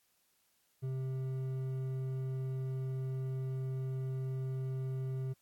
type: tone with hard clipping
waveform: triangle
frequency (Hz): 131.4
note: C3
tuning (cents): +8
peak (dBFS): -36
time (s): 0.82-5.34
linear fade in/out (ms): 20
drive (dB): 10
effects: white hiss -74 dBFS RMS until 5.41 s + AAC 64 kbps